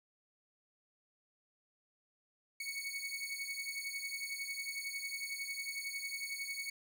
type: beating tone pair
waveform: sawtooth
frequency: 2217 / 2228 Hz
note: C#7 / C#7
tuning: 0 / +8 cents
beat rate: 11 Hz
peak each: -39 / -39 dBFS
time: 2.6-6.7 s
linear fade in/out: 5 ms
effects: none